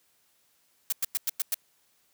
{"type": "noise bursts", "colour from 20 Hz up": "blue", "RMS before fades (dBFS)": -27, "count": 6, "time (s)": [0.9, 1.544], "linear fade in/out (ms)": 2, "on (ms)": 24, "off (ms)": 100, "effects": ["white hiss -68 dBFS RMS until 2.13 s", "high-pass 60 Hz 12 dB/octave"]}